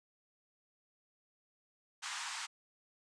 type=band-pass noise; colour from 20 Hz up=pink; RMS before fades=-42 dBFS; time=2.02-2.47 s; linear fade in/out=20 ms; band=880 to 8700 Hz; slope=48 dB/octave; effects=none